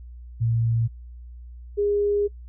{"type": "tone pair in turn", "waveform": "sine", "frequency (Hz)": [115.1, 409.3], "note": ["A#2", "G#4"], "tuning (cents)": [-22, -25], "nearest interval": "octave + minor seventh", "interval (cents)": 2197, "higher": "second", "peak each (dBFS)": -19, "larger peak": "neither", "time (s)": [[0.4, 0.88], [1.77, 2.28]], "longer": "second", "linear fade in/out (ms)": 20, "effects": ["noise-tail reverb RT60 0.1 s tail -25 dB re dry", "added 60 Hz sine -38 dBFS peak until 2.48 s"]}